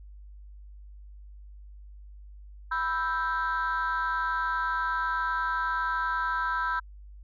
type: chord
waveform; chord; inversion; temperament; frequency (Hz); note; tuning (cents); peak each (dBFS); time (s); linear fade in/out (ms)
sine; E minor; second; equal; 987.8 / 1318.5 / 1568; B5 / E6 / G6; 0 / 0 / 0; -29; 2.71-6.8; 10
effects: tanh soft clip ceiling -21 dBFS + added 50 Hz sine -44 dBFS peak until 7.23 s